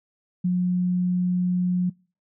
sine tone, 180 Hz, F#3, 47 cents flat, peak -19 dBFS, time 0.44-1.9 s, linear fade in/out 10 ms, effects noise-tail reverb RT60 0.4 s tail -26 dB re dry

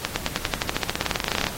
accelerating click train, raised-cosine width 0.2 ms, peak -4 dBFS, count 25, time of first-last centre 0.05-1.468 s, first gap 110 ms, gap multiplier 0.94, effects pink hiss -35 dBFS RMS until 1.57 s + AAC 48 kbps

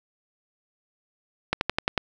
slowing click train, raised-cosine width 0.3 ms, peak -6 dBFS, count 6, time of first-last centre 1.53-1.978 s, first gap 81 ms, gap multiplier 1.05, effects none

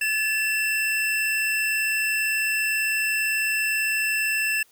square tone pair together, 1727 / 2685 Hz, A6 / E7, -33 / +31 cents, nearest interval minor sixth, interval 764 cents, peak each -27 / -24 dBFS, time 0.01-4.63 s, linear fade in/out 5 ms, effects white hiss -59 dBFS RMS until 4.71 s

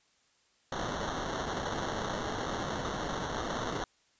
white noise with sample-and-hold, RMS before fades -35 dBFS, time 0.72-3.84 s, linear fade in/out 2 ms, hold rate 2450 Hz, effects white hiss -69 dBFS RMS until 4.19 s + resampled to 16000 Hz

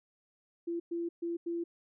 sine tone bursts at uneven times, 340 Hz, F4, 46 cents flat, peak -32 dBFS, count 4, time 0.67-0.8 / 0.91-1.09 / 1.22-1.37 / 1.46-1.64 s, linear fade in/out 10 ms, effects none

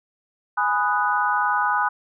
sine chord, G# minor seventh, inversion none, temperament equal with one note detuned, 830.6 / 994.1 / 1244.5 / 1480 Hz, G#5 / B5 / D#6 / F#6, 0 / +11 / 0 / 0 cents, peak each -24 dBFS, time 0.57-1.89 s, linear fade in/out 10 ms, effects none

